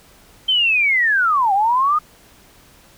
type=linear two-way sweep; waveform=sine; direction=down then up; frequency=3136 to 760 to 1254 Hz; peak=-13 dBFS; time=0.48-1.99 s; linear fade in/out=10 ms; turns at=1.53 s; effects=pink hiss -49 dBFS RMS until 2.97 s